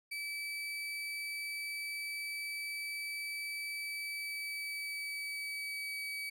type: tone with pitch glide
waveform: 35% pulse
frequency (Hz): 2304 to 2281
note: D7 to C#7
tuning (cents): -34 to +49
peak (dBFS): -36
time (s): 0.11-6.3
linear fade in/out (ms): 10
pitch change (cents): -17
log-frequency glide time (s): 3.74-5.98
effects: none